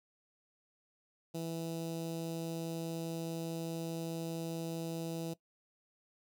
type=tone with notch filter; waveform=15% pulse; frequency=164.81 Hz; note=E3; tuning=in tune; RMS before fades=-39 dBFS; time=1.34-5.34 s; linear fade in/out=10 ms; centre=1700 Hz; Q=0.52; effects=noise-tail reverb RT60 0.1 s tail -19 dB re dry